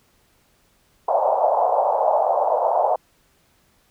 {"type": "band-pass noise", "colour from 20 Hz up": "pink", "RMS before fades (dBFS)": -19, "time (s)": [1.08, 2.96], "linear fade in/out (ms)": 5, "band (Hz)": [560, 900], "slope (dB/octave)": 48, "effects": ["pink hiss -61 dBFS RMS until 3.9 s"]}